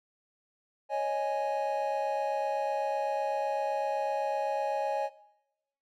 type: chord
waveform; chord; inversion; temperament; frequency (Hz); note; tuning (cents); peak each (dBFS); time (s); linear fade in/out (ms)
triangle; C# suspended second; none; equal; 554.4 / 622.3 / 830.6; C#5 / D#5 / G#5; 0 / 0 / 0; -31 / -32 / -29; 0.89-5.1; 50
effects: noise-tail reverb RT60 0.9 s tail -19 dB re dry